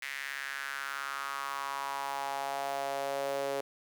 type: tone with high-pass filter sweep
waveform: sawtooth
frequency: 138.59 Hz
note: C#3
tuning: in tune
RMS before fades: -36 dBFS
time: 0.02-3.61 s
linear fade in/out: 5 ms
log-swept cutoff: 2000 to 490 Hz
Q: 4
effects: none